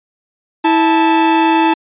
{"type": "tone pair together", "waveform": "45% pulse", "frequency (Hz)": [325.6, 878], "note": ["E4", "A5"], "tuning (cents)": [-21, -4], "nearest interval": "octave + perfect fourth", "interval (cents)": 1717, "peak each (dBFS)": -12, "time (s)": [0.64, 1.74], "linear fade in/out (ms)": 10, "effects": ["resampled to 8000 Hz"]}